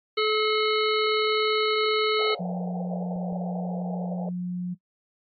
harmonic tone, 430.5 Hz, A4, 38 cents flat, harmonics 1 / 3 / 5 / 7 / 9 / 10, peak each -23 / -28 / -30 / -31 / -33 / -33 dBFS, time 0.17-2.35 s, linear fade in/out 10 ms
pink band-pass noise, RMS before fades -37 dBFS, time 2.19-4.29 s, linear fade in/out 2 ms, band 450 to 820 Hz, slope 96 dB/octave
sine tone, 178.9 Hz, F3, 42 cents sharp, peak -27 dBFS, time 2.39-4.75 s, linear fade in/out 20 ms
clicks, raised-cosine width 2 ms, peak -33 dBFS, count 2, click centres 3.161 / 3.325 s
effects noise-tail reverb RT60 0.1 s tail -19 dB re dry + AAC 48 kbps

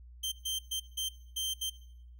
sawtooth tone bursts at uneven times, 3136 Hz, G7, in tune, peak -29 dBFS, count 6, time 0.23-0.32 / 0.45-0.59 / 0.71-0.8 / 0.97-1.09 / 1.36-1.54 / 1.61-1.7 s, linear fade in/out 10 ms, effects noise-tail reverb RT60 0.8 s tail -20 dB re dry + added 60 Hz sine -49 dBFS peak until 2.19 s

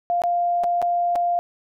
sine tone with dropouts, 698.5 Hz, F5, in tune, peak -18 dBFS, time 0.1-1.39 s, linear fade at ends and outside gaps 0 ms, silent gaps 0.219-0.237 / 0.636-0.641 / 0.817-0.825 / 1.155-1.159 s, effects none

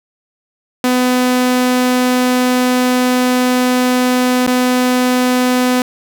sawtooth tone with dropouts, 251 Hz, B3, 28 cents sharp, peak -7 dBFS, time 0.84-5.82 s, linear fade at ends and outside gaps 2 ms, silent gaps 4.466-4.475 s, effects none

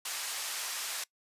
white band-pass noise, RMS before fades -37 dBFS, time 0.05-1.04 s, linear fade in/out 5 ms, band 810 to 9800 Hz, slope 12 dB/octave, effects noise-tail reverb RT60 0.1 s tail -22 dB re dry + resampled to 32000 Hz

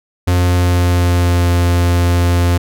45% pulse tone with pitch glide, 89.1 to 87.32 Hz, F2 to F2, +35 to 0 cents, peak -10 dBFS, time 0.27-2.58 s, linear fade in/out 10 ms, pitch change -35 cents, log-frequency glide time 0.39-1.51 s, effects none

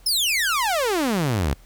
sawtooth exponential sweep, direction down, 5370 to 61.74 Hz, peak -16 dBFS, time 0.06-1.54 s, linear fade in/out 5 ms, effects added 40 Hz sine -47 dBFS peak until 1.65 s + pink hiss -55 dBFS RMS until 1.65 s

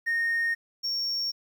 triangle tone pair in turn, 1848 / 5509 Hz, A#6 / F8, -16 / -25 cents, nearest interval octave + perfect fifth, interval 1891 cents, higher second, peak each -21 / -25 dBFS, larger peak first, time 0.06-0.55 / 0.83-1.32 s, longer neither, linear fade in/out 20 ms, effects tanh soft clip ceiling -19 dBFS + 10-bit

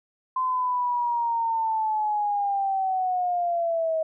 sine linear sweep, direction down, 1034 to 634 Hz, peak -22 dBFS, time 0.36-4.03 s, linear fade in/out 5 ms, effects none

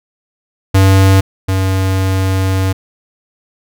square tone pair in turn, 96.2 / 95.1 Hz, G2 / F#2, -32 / +48 cents, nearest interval unison, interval 20 cents, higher first, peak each -6 / -12 dBFS, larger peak first, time 0.74-1.21 / 1.48-2.73 s, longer second, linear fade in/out 10 ms, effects none

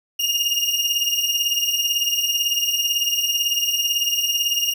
30% pulse beating tone pair, 2830 / 2848 Hz, F7 / F7, +22 / +33 cents, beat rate 18 Hz, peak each -19 dBFS, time 0.19-4.74 s, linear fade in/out 10 ms, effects none

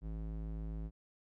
square tone with band-pass filter, 53.6 Hz, A1, 45 cents flat, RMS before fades -41 dBFS, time 0.01-0.91 s, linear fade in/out 50 ms, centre 120 Hz, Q 0.74, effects none

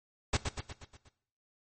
pink noise with echo, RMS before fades -28 dBFS, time 0.33-0.37 s, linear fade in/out 5 ms, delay 120 ms, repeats 6, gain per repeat -5 dB, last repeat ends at 1.09 s, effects noise-tail reverb RT60 0.6 s tail -17 dB re dry + MP3 32 kbps

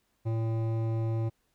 sine tone with hard clipping, 112.8 Hz, A2, 44 cents sharp, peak -29 dBFS, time 0.25-1.3 s, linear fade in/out 20 ms, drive 13 dB, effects pink hiss -74 dBFS RMS until 1.54 s

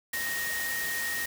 sine tone in noise, 1864.7 Hz, A#6, in tune, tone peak -31 dBFS, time 0.13-1.26 s, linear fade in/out 5 ms, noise white, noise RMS -35 dBFS, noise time 0.13-1.26 s, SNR +1 dB, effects none

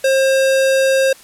square tone, 534 Hz, C5, 35 cents sharp, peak -12 dBFS, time 0.04-1.13 s, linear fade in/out 5 ms, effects white hiss -43 dBFS RMS until 1.23 s + low-pass 12000 Hz 12 dB/octave

